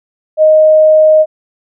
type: tone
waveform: sine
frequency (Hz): 622.3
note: D#5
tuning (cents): 0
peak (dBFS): -3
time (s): 0.37-1.26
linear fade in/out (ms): 50
effects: none